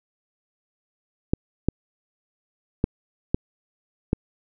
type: clicks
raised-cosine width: 3 ms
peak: -6 dBFS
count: 5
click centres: 1.335 / 1.686 / 2.841 / 3.345 / 4.131 s
effects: none